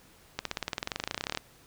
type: accelerating click train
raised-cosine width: 0.2 ms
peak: -13 dBFS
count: 25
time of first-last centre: 0.39-1.374 s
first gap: 63 ms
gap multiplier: 0.96
effects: pink hiss -58 dBFS RMS until 1.66 s